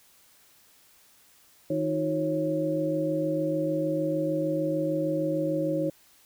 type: tone cluster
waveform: sine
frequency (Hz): 158.2 / 313.1 / 359.7 / 548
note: D#3 / D#4 / F#4 / C#5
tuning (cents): +29 / +11 / -49 / -20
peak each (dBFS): -33 / -28 / -36 / -28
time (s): 1.7-5.9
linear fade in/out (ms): 5
effects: white hiss -59 dBFS RMS until 6.25 s

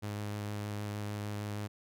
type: tone with vibrato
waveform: sawtooth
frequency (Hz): 103.83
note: G#2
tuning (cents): 0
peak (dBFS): -32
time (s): 0.02-1.68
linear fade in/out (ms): 20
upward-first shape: square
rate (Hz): 6.5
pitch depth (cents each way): 9
effects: none

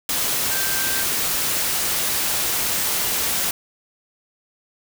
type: tone in noise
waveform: sine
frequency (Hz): 1568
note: G6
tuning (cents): 0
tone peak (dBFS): -29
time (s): 0.51-1.03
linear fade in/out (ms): 2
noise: white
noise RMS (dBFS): -22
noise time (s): 0.09-3.51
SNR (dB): -10
effects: none

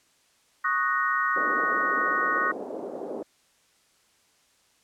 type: chord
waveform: sine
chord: D# minor seventh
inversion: third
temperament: equal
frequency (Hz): 1108.7 / 1244.5 / 1480 / 1864.7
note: C#6 / D#6 / F#6 / A#6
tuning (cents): 0 / 0 / 0 / 0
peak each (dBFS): -28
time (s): 0.64-2.52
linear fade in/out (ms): 10
type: band-pass noise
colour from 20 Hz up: white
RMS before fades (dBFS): -35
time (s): 1.36-3.23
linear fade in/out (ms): 2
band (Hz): 270 to 580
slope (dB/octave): 24
effects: white hiss -64 dBFS RMS until 4.83 s + low-pass 9000 Hz 12 dB/octave

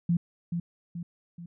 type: tone with echo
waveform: sine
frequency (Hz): 171.3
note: F3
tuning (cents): -33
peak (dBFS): -21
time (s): 0.09-0.17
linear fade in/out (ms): 5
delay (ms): 430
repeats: 3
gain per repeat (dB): -6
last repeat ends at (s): 1.46
effects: none

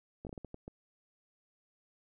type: slowing click train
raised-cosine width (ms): 2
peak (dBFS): -30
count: 8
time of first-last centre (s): 0.25-0.679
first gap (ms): 18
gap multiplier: 1.4
effects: none

